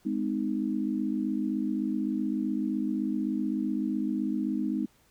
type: chord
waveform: sine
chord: Ab major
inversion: none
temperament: equal with one note detuned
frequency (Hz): 207.7 / 255.2 / 311.1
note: Ab3 / C4 / Eb4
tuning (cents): 0 / -43 / 0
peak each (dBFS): -31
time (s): 0.05-4.86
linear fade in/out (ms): 10
effects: pink hiss -64 dBFS RMS until 5.1 s